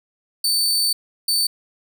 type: tone bursts at uneven times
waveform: sawtooth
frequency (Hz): 4543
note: C#8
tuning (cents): +42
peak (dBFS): -14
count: 2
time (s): 0.44-0.93 / 1.28-1.47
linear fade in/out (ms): 5
effects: none